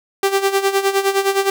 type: tone with tremolo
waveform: sawtooth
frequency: 392 Hz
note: G4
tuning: in tune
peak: -8 dBFS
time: 0.23-1.5 s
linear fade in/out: 2 ms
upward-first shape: sine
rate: 9.7 Hz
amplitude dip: 75%
effects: none